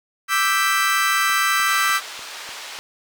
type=chord; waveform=35% pulse; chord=E minor seventh; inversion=third; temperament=equal; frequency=1174.7 / 1318.5 / 1568 / 1975.5 Hz; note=D6 / E6 / G6 / B6; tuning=0 / 0 / 0 / 0 cents; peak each=-21 dBFS; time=0.28-2.01 s; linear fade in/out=50 ms
type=click train; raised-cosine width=0.5 ms; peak=-24 dBFS; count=6; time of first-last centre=1.3-2.788 s; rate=3.36 Hz
type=band-pass noise; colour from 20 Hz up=white; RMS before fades=-35 dBFS; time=1.68-2.79 s; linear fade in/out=0 ms; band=670 to 4700 Hz; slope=12 dB/octave
effects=none